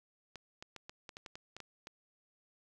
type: clicks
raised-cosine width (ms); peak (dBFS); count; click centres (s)
0.2; -29; 11; 0.357 / 0.625 / 0.763 / 0.895 / 1.092 / 1.169 / 1.262 / 1.355 / 1.566 / 1.603 / 1.871
effects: 11-bit